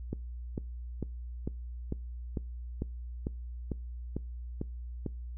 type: click train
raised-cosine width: 3 ms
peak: -20 dBFS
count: 12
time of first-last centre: 0.13-5.063 s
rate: 2.23 Hz
effects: noise-tail reverb RT60 0.3 s tail -24 dB re dry + added 60 Hz sine -38 dBFS peak until 5.37 s